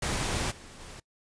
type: noise with level steps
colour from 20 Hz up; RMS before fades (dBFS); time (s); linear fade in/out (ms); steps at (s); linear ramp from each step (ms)
pink; -30 / -48 / -45; 0.02-1; 5; 0.5 / 0.79; 20
effects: noise-tail reverb RT60 0.1 s tail -22 dB re dry + resampled to 22050 Hz